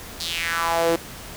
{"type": "tone with high-pass filter sweep", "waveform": "sawtooth", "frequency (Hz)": 167.3, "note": "E3", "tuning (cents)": 26, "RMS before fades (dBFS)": -23, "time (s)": [0.2, 0.96], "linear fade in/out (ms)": 5, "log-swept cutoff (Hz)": [4500, 380], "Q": 3.5, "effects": ["pink hiss -38 dBFS RMS until 1.36 s"]}